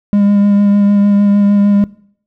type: tone with vibrato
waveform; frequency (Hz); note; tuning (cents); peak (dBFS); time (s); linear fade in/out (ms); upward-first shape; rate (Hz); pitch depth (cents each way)
triangle; 202.9; G#3; -40; -5; 0.13-1.84; 0; sine; 6.6; 16
effects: noise-tail reverb RT60 0.6 s tail -21 dB re dry